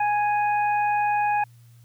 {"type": "harmonic tone", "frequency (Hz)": 830.6, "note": "G#5", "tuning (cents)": 0, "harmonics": [1, 2, 3], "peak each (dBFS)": [-20, -31, -32], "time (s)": [0, 1.44], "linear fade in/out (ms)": 5, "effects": ["added 118 Hz sine -48 dBFS peak until 1.84 s", "white hiss -63 dBFS RMS until 1.84 s"]}